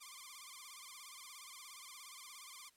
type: tone with vibrato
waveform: 5% pulse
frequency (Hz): 1112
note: C#6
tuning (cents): +5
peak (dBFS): -39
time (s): 0-2.7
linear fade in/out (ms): 20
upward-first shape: sine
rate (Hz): 17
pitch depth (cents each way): 150
effects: white hiss -72 dBFS RMS until 2.76 s + low-pass 12000 Hz 12 dB/octave